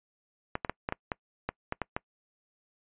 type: clicks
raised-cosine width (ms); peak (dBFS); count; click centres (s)
0.5; -15; 10; 0.554 / 0.648 / 0.696 / 0.889 / 0.924 / 1.118 / 1.49 / 1.724 / 1.817 / 1.965
effects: noise-tail reverb RT60 0.1 s tail -25 dB re dry + resampled to 8000 Hz